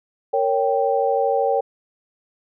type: chord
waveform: sine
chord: G diminished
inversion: first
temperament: equal with one note detuned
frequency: 461.6 / 554.4 / 784 Hz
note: Bb4 / Db5 / G5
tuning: -17 / 0 / 0 cents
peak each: -21 dBFS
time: 0.33-1.61 s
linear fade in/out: 10 ms
effects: none